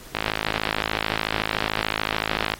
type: click train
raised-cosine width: 0.3 ms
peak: -6 dBFS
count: 129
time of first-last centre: 0.15-2.538 s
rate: 53.6 Hz
effects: pink hiss -44 dBFS RMS until 2.59 s + AAC 48 kbps